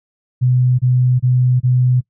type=tone bursts; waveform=sine; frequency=125.9 Hz; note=B2; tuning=34 cents sharp; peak=-10 dBFS; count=4; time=0.41-2.011 s; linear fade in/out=20 ms; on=380 ms; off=27 ms; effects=noise-tail reverb RT60 0.1 s tail -22 dB re dry